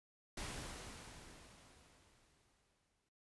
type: noise with exponential decay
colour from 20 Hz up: pink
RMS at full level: -44 dBFS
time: 0.37-3.09 s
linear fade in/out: 5 ms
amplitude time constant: 590 ms
effects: noise-tail reverb RT60 0.3 s tail -18 dB re dry + resampled to 24000 Hz